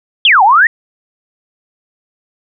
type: exponential two-way sweep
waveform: sine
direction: down then up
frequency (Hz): 3520 to 741 to 1931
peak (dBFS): -4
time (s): 0.25-0.67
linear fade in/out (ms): 2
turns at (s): 0.43
effects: none